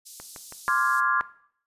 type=band-pass noise; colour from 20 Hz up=white; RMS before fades=-45 dBFS; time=0.05-1.01 s; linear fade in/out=20 ms; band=4400 to 12000 Hz; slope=24 dB/octave
type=click train; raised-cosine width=0.5 ms; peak=-26 dBFS; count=4; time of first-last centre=0.2-0.685 s; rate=6.18 Hz
type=chord; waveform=sine; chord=D half-diminished seventh; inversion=third; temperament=equal; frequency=1046.5 / 1174.7 / 1396.9 / 1661.2 Hz; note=C6 / D6 / F6 / Ab6; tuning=0 / 0 / 0 / 0 cents; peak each=-26 dBFS; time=0.68-1.21 s; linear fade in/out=0 ms
effects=noise-tail reverb RT60 0.6 s tail -17 dB re dry + resampled to 32000 Hz